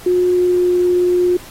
sine tone with pitch glide, 360 to 357.3 Hz, F#4 to F4, -47 to +40 cents, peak -11 dBFS, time 0.06-1.37 s, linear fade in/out 5 ms, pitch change -13 cents, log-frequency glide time 0.29-0.72 s, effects pink hiss -38 dBFS RMS until 1.5 s + AAC 48 kbps

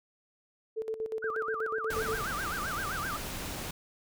sine tone with tremolo, 441.9 Hz, A4, 7 cents sharp, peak -30 dBFS, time 0.76-2.22 s, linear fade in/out 20 ms, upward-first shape square, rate 8.3 Hz, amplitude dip 70%
sine tone with vibrato, 1367 Hz, F6, 37 cents flat, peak -33 dBFS, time 1.22-3.17 s, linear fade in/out 10 ms, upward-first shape sine, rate 7.7 Hz, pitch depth 280 cents each way
pink noise, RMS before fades -38 dBFS, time 1.9-3.71 s, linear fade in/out 5 ms
effects none

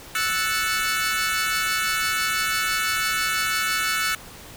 sawtooth chord, F# minor seventh, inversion third, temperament equal, 1318.5 / 1480 / 1760 / 2217 Hz, E6 / F#6 / A6 / C#7, 0 / 0 / 0 / 0 cents, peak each -23 / -23 / -26 / -24 dBFS, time 0.15-4.15 s, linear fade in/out 2 ms, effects pink hiss -42 dBFS RMS until 4.56 s

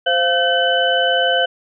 sine tone cluster, 521 / 694 / 1530 / 3010 Hz, C5 / F5 / G6 / F#7, -7 / -11 / -42 / +29 cents, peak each -19 dBFS, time 0.06-1.46 s, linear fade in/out 10 ms, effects none

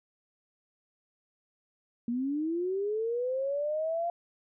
sine linear sweep, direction up, 230.7 to 695 Hz, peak -28 dBFS, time 2.08-4.1 s, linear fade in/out 2 ms, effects none

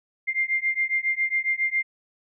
sine beating tone pair, 2100 / 2107.3 Hz, C7 / C7, +6 / +12 cents, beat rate 7.3 Hz, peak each -25 dBFS, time 0.27-1.83 s, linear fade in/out 20 ms, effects none

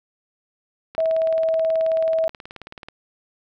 click train, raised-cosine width 0.3 ms, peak -21 dBFS, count 37, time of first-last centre 0.95-2.885 s, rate 18.6 Hz
sine tone, 647 Hz, E5, 32 cents flat, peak -17 dBFS, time 0.98-2.28 s, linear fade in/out 0 ms
effects none

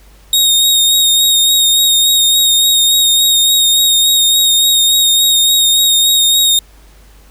sawtooth tone with vibrato, 3729 Hz, A#7, in tune, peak -5 dBFS, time 0.33-6.59 s, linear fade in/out 2 ms, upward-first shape sine, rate 3.5 Hz, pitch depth 25 cents each way, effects added 50 Hz sine -40 dBFS peak until 7.3 s + pink hiss -47 dBFS RMS until 7.3 s

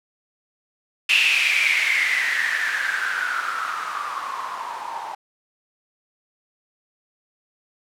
violet noise with low-pass filter sweep, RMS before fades -23 dBFS, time 1.09-5.15 s, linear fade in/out 5 ms, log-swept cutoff 2700 to 860 Hz, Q 8.9, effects none

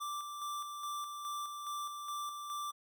square tone with tremolo, 1174.7 Hz, D6, in tune, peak -38 dBFS, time 0-2.72 s, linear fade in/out 20 ms, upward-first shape square, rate 2.4 Hz, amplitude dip 40%, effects none

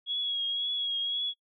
sine tone with vibrato, 3322 Hz, G#7, in tune, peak -28 dBFS, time 0.06-1.34 s, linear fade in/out 50 ms, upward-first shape triangle, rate 1.9 Hz, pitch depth 38 cents each way, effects noise-tail reverb RT60 0.1 s tail -23 dB re dry

